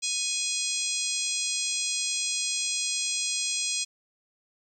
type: harmonic tone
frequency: 830.6 Hz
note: G#5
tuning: in tune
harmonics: 3 / 4 / 5 / 6 / 7 / 8 / 9 / 10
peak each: -35 / -35 / -35 / -35 / -35 / -35 / -35 / -35 dBFS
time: 0.02-3.85 s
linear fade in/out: 20 ms
effects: 10-bit